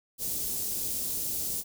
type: band-stop noise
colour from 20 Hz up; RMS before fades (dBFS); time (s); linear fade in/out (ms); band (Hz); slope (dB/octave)
white; -32; 0.18-1.64; 50; 380 to 6100; 12
effects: none